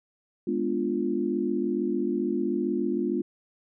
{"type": "chord", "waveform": "sine", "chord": "G# diminished seventh", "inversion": "none", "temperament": "equal", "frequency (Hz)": [207.7, 246.9, 293.7, 349.2], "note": ["G#3", "B3", "D4", "F4"], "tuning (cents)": [0, 0, 0, 0], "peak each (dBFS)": [-31, -30, -31, -28], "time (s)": [0.47, 3.22], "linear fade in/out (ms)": 5, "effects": []}